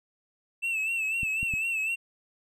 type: tone with vibrato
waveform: triangle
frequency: 2653 Hz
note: E7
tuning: 10 cents sharp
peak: -25 dBFS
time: 0.62-1.96 s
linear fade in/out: 20 ms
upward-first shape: sine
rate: 4 Hz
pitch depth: 61 cents each way
type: clicks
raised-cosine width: 5 ms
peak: -24 dBFS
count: 3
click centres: 1.232 / 1.43 / 1.538 s
effects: none